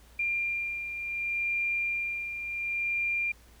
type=beating tone pair; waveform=sine; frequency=2390 / 2390.69 Hz; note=D7 / D7; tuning=+30 / +30 cents; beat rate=0.69 Hz; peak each=-37 / -29 dBFS; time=0.19-3.32 s; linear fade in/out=5 ms; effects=added 58 Hz sine -55 dBFS peak until 3.6 s + pink hiss -59 dBFS RMS until 3.6 s